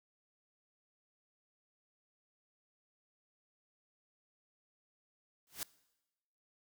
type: noise with exponential growth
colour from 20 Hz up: white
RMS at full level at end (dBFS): -36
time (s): 5.47-5.63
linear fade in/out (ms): 1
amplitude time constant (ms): 33
effects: noise-tail reverb RT60 1.0 s tail -21 dB re dry